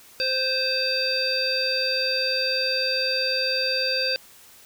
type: harmonic tone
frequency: 522 Hz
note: C5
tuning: 4 cents flat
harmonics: 1 / 3 / 5 / 7 / 9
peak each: -28 / -31 / -29 / -35 / -24 dBFS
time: 0.2-4.16 s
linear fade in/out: 0 ms
effects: white hiss -50 dBFS RMS until 4.65 s